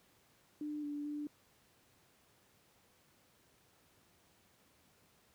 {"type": "tone with pitch steps", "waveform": "sine", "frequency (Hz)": [298.6, 291.8, 295.3], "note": ["D4", "D4", "D4"], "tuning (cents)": [29, -11, 10], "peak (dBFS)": -38, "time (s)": [0.61, 1.27], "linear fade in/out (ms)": 2, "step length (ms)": 220, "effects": ["pink hiss -69 dBFS RMS until 5.34 s", "high-pass 80 Hz 12 dB/octave"]}